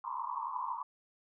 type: band-pass noise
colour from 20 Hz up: pink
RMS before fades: -38 dBFS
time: 0.04-0.83 s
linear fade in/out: 2 ms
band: 920 to 1100 Hz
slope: 96 dB/octave
effects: none